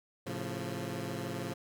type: chord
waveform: 15% pulse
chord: A augmented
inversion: none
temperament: equal with one note detuned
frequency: 110 / 135.74 / 174.61 Hz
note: A2 / C#3 / E#3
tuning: 0 / -36 / 0 cents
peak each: -34 dBFS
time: 0.26-1.54 s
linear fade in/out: 10 ms
effects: none